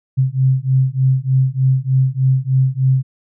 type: beating tone pair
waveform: sine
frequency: 130 / 133.3 Hz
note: C3 / C3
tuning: -11 / +33 cents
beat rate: 3.3 Hz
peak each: -15 dBFS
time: 0.17-3.03 s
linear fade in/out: 20 ms
effects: none